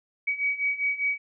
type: beating tone pair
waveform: sine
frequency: 2264 / 2269 Hz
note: C#7 / C#7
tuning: +36 / +40 cents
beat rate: 5 Hz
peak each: -29 / -26 dBFS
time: 0.27-1.18 s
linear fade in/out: 10 ms
effects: none